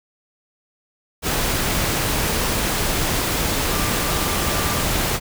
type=tone in noise; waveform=sine; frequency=1184 Hz; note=D6; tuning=14 cents sharp; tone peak=-31 dBFS; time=3.68-4.86 s; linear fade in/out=50 ms; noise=pink; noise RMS=-21 dBFS; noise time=1.22-5.2 s; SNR=-13 dB; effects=none